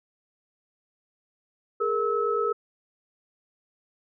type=tone cluster; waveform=sine; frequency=415.8 / 464.7 / 1297 Hz; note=G#4 / A#4 / E6; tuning=+2 / -5 / -28 cents; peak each=-27 dBFS; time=1.8-2.53 s; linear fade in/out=10 ms; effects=none